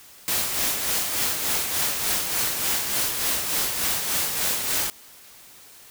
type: noise with tremolo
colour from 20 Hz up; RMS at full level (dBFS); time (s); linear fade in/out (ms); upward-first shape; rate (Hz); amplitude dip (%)
white; -23; 0.28-4.9; 0; sine; 3.4; 45
effects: white hiss -48 dBFS RMS until 5.9 s